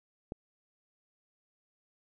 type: click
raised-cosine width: 2 ms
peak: -24 dBFS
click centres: 0.321 s
effects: none